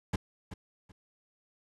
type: noise with echo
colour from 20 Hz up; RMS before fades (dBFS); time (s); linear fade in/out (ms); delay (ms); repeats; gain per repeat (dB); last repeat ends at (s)
brown; -30; 0.13-0.16; 5; 380; 2; -12; 0.92
effects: low-pass 10000 Hz 12 dB/octave